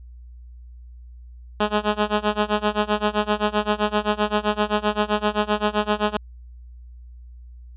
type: tone with tremolo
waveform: 10% pulse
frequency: 210 Hz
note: G#3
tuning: 19 cents sharp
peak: -8 dBFS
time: 1.6-6.17 s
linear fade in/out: 5 ms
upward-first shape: sine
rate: 7.7 Hz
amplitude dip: 95%
effects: added 60 Hz sine -39 dBFS peak until 7.76 s + resampled to 8000 Hz